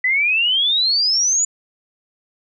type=exponential sweep; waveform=sine; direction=up; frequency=1973 to 7040 Hz; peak=-14 dBFS; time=0.04-1.45 s; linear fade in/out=5 ms; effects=none